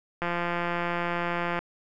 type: click train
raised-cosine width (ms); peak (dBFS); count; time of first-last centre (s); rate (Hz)
0.5; -14; 238; 0.22-1.59; 173
effects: none